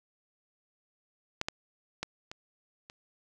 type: clicks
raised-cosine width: 0.2 ms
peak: -13 / -14 / -16 / -24 / -29 dBFS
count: 5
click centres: 1.414 / 1.485 / 2.03 / 2.315 / 2.899 s
effects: none